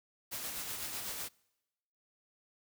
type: noise with tremolo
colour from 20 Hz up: white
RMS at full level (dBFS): -39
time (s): 0.31-1.29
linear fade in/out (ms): 20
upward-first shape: sine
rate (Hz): 8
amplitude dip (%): 35
effects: noise-tail reverb RT60 1.0 s tail -26 dB re dry